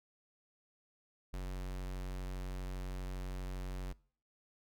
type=tone; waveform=square; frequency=46.25 Hz; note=F#1; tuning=in tune; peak=-39 dBFS; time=1.33-3.93 s; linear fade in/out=10 ms; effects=noise-tail reverb RT60 0.5 s tail -23 dB re dry